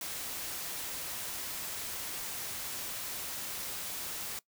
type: noise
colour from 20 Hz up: white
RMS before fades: -39 dBFS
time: 0.01-4.39 s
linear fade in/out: 2 ms
effects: noise-tail reverb RT60 0.1 s tail -20 dB re dry